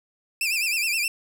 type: tone with vibrato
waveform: sawtooth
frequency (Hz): 2524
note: D#7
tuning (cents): +24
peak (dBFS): -19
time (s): 0.41-1.08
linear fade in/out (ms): 2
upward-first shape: sine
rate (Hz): 9.6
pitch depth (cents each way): 130
effects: none